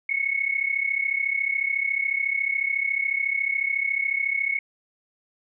sine tone pair together, 2183 / 2217 Hz, C#7 / C#7, -27 / 0 cents, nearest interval unison, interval 27 cents, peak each -25 dBFS, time 0.09-4.59 s, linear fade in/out 5 ms, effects none

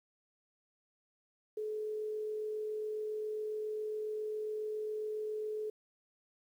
sine tone with amplitude modulation, 428.8 Hz, A4, 45 cents flat, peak -34 dBFS, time 1.57-5.7 s, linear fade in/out 5 ms, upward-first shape sine, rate 47.3 Hz, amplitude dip 25%, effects 11-bit

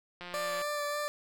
click train, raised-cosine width 0.3 ms, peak -27 dBFS, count 73, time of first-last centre 0.21-0.617 s, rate 177 Hz
20% pulse tone with vibrato, 587.3 Hz, D5, in tune, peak -27 dBFS, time 0.34-1.08 s, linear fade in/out 0 ms, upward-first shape sine, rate 3.4 Hz, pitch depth 14 cents each way
effects none

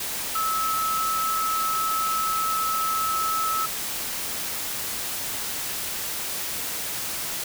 sine tone in noise, 1300 Hz, E6, 24 cents flat, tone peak -23 dBFS, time 0.35-3.66 s, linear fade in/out 5 ms, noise white, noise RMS -30 dBFS, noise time 0-7.44 s, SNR +4 dB, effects none

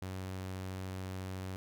sawtooth tone, 93.9 Hz, F#2, 26 cents sharp, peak -35 dBFS, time 0.02-1.56 s, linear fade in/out 0 ms, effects none

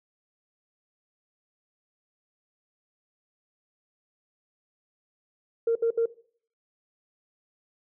sine tone bursts, 460.7 Hz, A#4, 20 cents flat, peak -19 dBFS, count 3, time 5.67-6.058 s, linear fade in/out 5 ms, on 84 ms, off 68 ms, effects noise-tail reverb RT60 0.5 s tail -18 dB re dry + tanh soft clip ceiling -16 dBFS

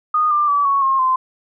sine tone with pitch steps, 1232 / 1190 / 1149.5 / 1110.3 / 1072.5 / 1036 Hz, D#6 / D6 / D6 / C#6 / C6 / C6, -17 / +22 / -37 / +2 / +42 / -17 cents, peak -13 dBFS, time 0.14-1.16 s, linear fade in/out 5 ms, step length 170 ms, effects none

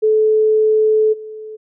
sine tone with level steps, 433.3 Hz, A4, 27 cents flat, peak -10 / -28 dBFS, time 0.02-1.57 s, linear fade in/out 20 ms, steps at 1.12 s, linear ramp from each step 20 ms, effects none

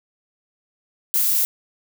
violet noise, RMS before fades -19 dBFS, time 1.14-1.45 s, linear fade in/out 0 ms, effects none

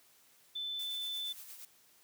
sine tone, 3520 Hz, A7, in tune, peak -36 dBFS, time 0.55-1.33 s, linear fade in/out 10 ms
blue noise with tremolo, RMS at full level -48 dBFS, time 0.79-1.65 s, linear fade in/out 2 ms, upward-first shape sine, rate 8.6 Hz, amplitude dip 50%
effects white hiss -65 dBFS RMS until 2.03 s + high-pass 100 Hz 12 dB/octave

